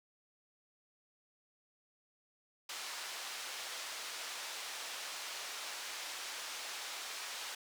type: band-pass noise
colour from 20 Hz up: white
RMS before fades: -44 dBFS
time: 2.69-7.55 s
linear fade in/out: 5 ms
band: 620 to 5700 Hz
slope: 12 dB/octave
effects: none